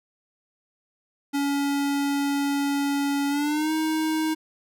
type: tone with pitch glide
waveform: square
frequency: 282.1 to 314.8 Hz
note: C#4 to D#4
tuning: +30 to +20 cents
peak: -23 dBFS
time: 1.33-4.35 s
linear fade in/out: 20 ms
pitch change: +190 cents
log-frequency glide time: 3.29-3.72 s
effects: none